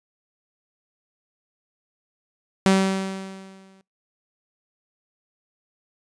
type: tone with exponential decay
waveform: sawtooth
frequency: 191.9 Hz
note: G3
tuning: 37 cents flat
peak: -9 dBFS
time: 2.66-3.81 s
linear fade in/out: 0 ms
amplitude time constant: 250 ms
effects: noise-tail reverb RT60 0.2 s tail -24 dB re dry + resampled to 22050 Hz